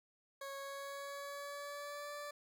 20% pulse tone with pitch glide, 551 to 583.8 Hz, C#5 to D5, -11 to -10 cents, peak -39 dBFS, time 0.41-2.31 s, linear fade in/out 5 ms, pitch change +101 cents, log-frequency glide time 0.57-2.13 s, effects none

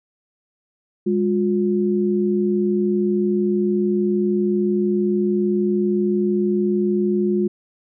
sine tone pair together, 203.8 / 356.9 Hz, G#3 / F4, -32 / +38 cents, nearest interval minor seventh, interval 970 cents, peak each -19 dBFS, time 1.06-7.48 s, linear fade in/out 10 ms, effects none

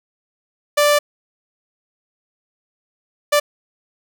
sawtooth tone bursts at uneven times, 587.3 Hz, D5, in tune, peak -8 dBFS, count 2, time 0.77-0.99 / 3.32-3.4 s, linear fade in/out 10 ms, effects none

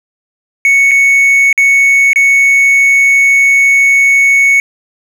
triangle tone with dropouts, 2217 Hz, C#7, in tune, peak -3 dBFS, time 0.65-4.6 s, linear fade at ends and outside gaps 1 ms, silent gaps 0.911-0.915 / 1.528-1.577 / 2.132-2.159 s, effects none

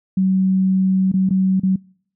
sine tone with dropouts, 189 Hz, F#3, 37 cents sharp, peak -13 dBFS, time 0.17-1.76 s, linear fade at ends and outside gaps 5 ms, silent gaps 1.118-1.138 / 1.292-1.306 / 1.598-1.633 s, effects noise-tail reverb RT60 0.6 s tail -26 dB re dry

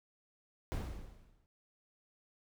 brown noise with exponential decay, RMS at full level -33 dBFS, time 0.72-1.46 s, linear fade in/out 0 ms, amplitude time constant 160 ms, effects none

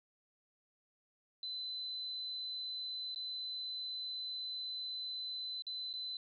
sine tone with dropouts, 4028 Hz, B7, 33 cents sharp, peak -39 dBFS, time 1.43-6.17 s, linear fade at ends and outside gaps 2 ms, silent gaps 3.147-3.159 / 5.622-5.667 / 5.93-5.937 s, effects none

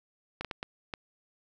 clicks, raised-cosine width 0.3 ms, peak -19 dBFS, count 5, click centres 0.41 / 0.447 / 0.512 / 0.629 / 0.938 s, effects none

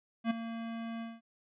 square tone with ADSR envelope, 228.7 Hz, A#3, 33 cents flat, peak -26 dBFS, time 0.24-1.21 s, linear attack 65 ms, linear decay 11 ms, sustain -12 dB, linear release 200 ms, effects resampled to 8000 Hz

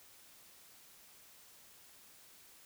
silence, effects white hiss -60 dBFS RMS until 2.65 s

